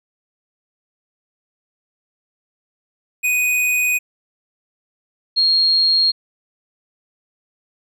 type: tone pair in turn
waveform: square / sine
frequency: 2489 / 4255 Hz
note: D#7 / C8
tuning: 0 / +28 cents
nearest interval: major sixth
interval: 928 cents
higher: second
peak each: -16 / -12 dBFS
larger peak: second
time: 3.23-3.99 / 5.36-6.12 s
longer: neither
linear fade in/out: 20 ms
effects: none